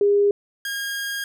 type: tone pair in turn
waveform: sine / sawtooth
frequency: 406.3 / 1625.2 Hz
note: G#4 / G#6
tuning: -38 / -38 cents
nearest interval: 2 octaves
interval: 2400 cents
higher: second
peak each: -14 / -22 dBFS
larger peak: first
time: 0.01-0.31 / 0.65-1.24 s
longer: second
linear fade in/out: 2 ms
effects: none